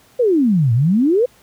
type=exponential two-way sweep; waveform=sine; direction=down then up; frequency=523.3 to 110 to 523.3 Hz; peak=-11 dBFS; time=0.19-1.26 s; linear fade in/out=10 ms; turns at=0.73 s; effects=pink hiss -51 dBFS RMS until 1.42 s + high-pass 60 Hz 12 dB/octave